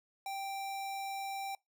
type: tone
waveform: square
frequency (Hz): 784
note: G5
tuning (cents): 0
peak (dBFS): -38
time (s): 0.26-1.55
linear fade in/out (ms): 2
effects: noise-tail reverb RT60 0.2 s tail -25 dB re dry